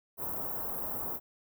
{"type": "band-stop noise", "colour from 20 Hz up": "white", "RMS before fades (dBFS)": -36, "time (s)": [0.17, 1.2], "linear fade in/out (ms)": 50, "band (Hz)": [1100, 15000], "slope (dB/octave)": 24, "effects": []}